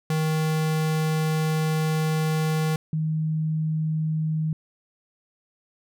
square / sine tone pair in turn, 157 / 157 Hz, D#3 / D#3, +16 / +16 cents, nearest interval unison, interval 0 cents, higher neither, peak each -22 dBFS, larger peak neither, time 0.1-2.76 / 2.93-4.53 s, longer first, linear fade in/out 2 ms, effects none

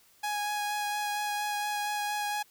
sawtooth tone with vibrato, 830.6 Hz, G#5, in tune, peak -26 dBFS, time 0.23-2.43 s, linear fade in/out 10 ms, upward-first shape sine, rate 4.3 Hz, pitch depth 11 cents each way, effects white hiss -62 dBFS RMS until 2.5 s

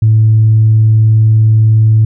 sine tone, 109.8 Hz, A2, 3 cents flat, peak -3 dBFS, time 0.02-2.05 s, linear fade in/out 5 ms, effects tanh soft clip ceiling 0 dBFS

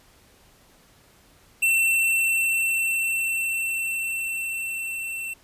square tone with level ramp, 2694 Hz, E7, 37 cents sharp, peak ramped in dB -18 to -30 dBFS, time 1.62-5.34 s, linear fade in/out 10 ms, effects pink hiss -56 dBFS RMS until 5.43 s + resampled to 32000 Hz

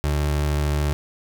30% pulse tone, 73.7 Hz, D2, 7 cents sharp, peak -17 dBFS, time 0.04-0.93 s, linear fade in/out 0 ms, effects none

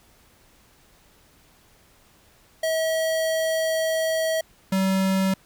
square tone pair in turn, 643 / 191.17 Hz, E5 / G3, -43 / -43 cents, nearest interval octave + major sixth, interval 2100 cents, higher first, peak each -22 / -20 dBFS, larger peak second, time 2.63-4.41 / 4.72-5.34 s, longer first, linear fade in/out 5 ms, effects pink hiss -57 dBFS RMS until 5.45 s

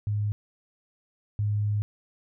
sine tone pair in turn, 104.2 / 104.2 Hz, G#2 / G#2, +6 / +6 cents, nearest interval unison, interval 0 cents, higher neither, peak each -24 / -23 dBFS, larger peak second, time 0.07-0.32 / 1.39-1.82 s, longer second, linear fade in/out 0 ms, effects none

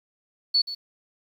sine tone with echo, 4435 Hz, C#8, in tune, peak -17 dBFS, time 0.54-0.62 s, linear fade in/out 10 ms, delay 130 ms, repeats 1, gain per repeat -13 dB, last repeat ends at 0.75 s, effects 9-bit

